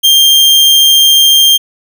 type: tone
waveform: 40% pulse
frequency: 3187 Hz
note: G7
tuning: 28 cents sharp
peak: -3 dBFS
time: 0.03-1.58 s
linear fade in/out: 20 ms
effects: none